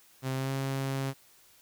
sawtooth tone with pitch glide, 131.9 to 135.3 Hz, C3 to C#3, +14 to -42 cents, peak -26 dBFS, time 0.22-1.14 s, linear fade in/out 50 ms, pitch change +44 cents, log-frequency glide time 0.34-0.52 s, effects white hiss -60 dBFS RMS until 1.61 s

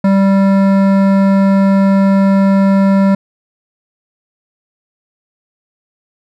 sine tone with hard clipping, 195.3 Hz, G3, 6 cents flat, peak -9 dBFS, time 0.04-3.15 s, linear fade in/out 5 ms, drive 14 dB, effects none

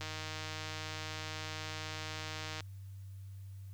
click train, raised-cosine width 0.2 ms, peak -24 dBFS, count 406, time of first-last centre 0.01-2.606 s, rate 156 Hz, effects added 97 Hz sine -45 dBFS peak until 3.73 s + white hiss -69 dBFS RMS until 3.73 s

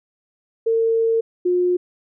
sine tone pair in turn, 453.7 / 358.1 Hz, A#4 / F4, -47 / +43 cents, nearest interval major third, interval 410 cents, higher first, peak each -15 dBFS, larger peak neither, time 0.66-1.21 / 1.45-1.77 s, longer first, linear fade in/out 10 ms, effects none

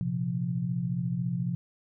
sine chord, Bb suspended second, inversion none, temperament equal, 116.54 / 130.81 / 174.61 Hz, Bb2 / C3 / F3, 0 / 0 / 0 cents, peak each -36 / -31 / -30 dBFS, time 0.01-1.55 s, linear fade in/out 0 ms, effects none

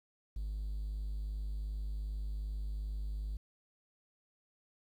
triangle tone, 51.3 Hz, G#1, 21 cents flat, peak -33 dBFS, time 0.36-3.37 s, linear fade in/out 5 ms, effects tanh soft clip ceiling -29 dBFS + 11-bit

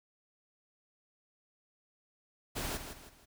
pink noise with echo, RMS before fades -37 dBFS, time 2.55-2.78 s, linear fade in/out 20 ms, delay 160 ms, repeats 3, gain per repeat -8 dB, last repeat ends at 3.26 s, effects none

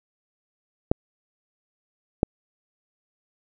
clicks, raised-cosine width 2 ms, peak -4 dBFS, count 2, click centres 0.915 / 2.231 s, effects none

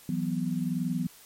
sine chord, E suspended second, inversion none, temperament just, 164.81 / 185.42 / 247.2 Hz, E3 / F#3 / B3, 0 / +4 / +2 cents, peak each -31 dBFS, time 0.09-1.07 s, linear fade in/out 2 ms, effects white hiss -53 dBFS RMS until 1.25 s + MP3 64 kbps

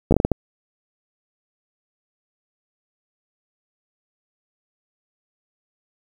slowing click train, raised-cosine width 2 ms, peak -3 dBFS, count 7, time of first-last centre 0.11-0.317 s, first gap 13 ms, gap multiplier 1.39, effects 7-bit

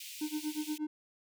pink high-pass noise, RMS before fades -46 dBFS, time 0-0.78 s, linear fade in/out 5 ms, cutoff 2300 Hz, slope 48 dB/octave
triangle tone with tremolo, 304.6 Hz, D#4, 37 cents flat, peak -29 dBFS, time 0.21-0.87 s, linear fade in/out 5 ms, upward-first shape sine, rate 8.4 Hz, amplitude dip 95%
effects none

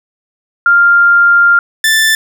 sine / sawtooth tone pair in turn, 1396.9 / 1764.3 Hz, F6 / A6, 0 / +4 cents, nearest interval major third, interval 404 cents, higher second, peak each -4 dBFS, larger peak neither, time 0.66-1.59 / 1.84-2.15 s, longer first, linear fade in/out 2 ms, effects none

